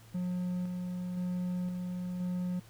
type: tone with tremolo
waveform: triangle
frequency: 180 Hz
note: F#3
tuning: 47 cents flat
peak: -29 dBFS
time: 0.14-2.6 s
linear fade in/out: 10 ms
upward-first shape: square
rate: 0.97 Hz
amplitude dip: 30%
effects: added 112 Hz sine -54 dBFS peak until 2.69 s + pink hiss -59 dBFS RMS until 2.69 s